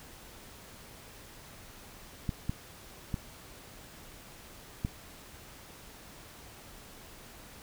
clicks, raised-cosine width 5 ms, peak -18 / -18 / -19 / -18 dBFS, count 4, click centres 2.292 / 2.495 / 3.142 / 4.849 s, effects pink hiss -51 dBFS RMS until 7.62 s

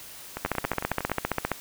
two click trains, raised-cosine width 0.5 ms, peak -16 / -9 dBFS, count 9 / 17, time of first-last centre 0.37-1.097 / 0.45-1.517 s, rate 11 / 15 Hz, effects white hiss -44 dBFS RMS until 1.6 s

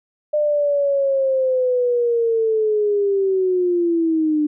sine linear sweep, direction down, 603 to 297 Hz, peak -15 dBFS, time 0.33-4.47 s, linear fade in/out 10 ms, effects none

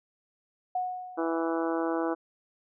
sine tone with exponential decay, 732 Hz, F#5, 19 cents flat, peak -25 dBFS, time 0.75-1.67 s, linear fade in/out 5 ms, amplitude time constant 200 ms
harmonic tone, 164.81 Hz, E3, in tune, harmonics 2 / 3 / 4 / 5 / 6 / 7 / 8 / 9, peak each -29 / -33 / -35 / -37 / -39 / -40 / -41 / -42 dBFS, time 1.17-2.15 s, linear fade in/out 20 ms
effects none

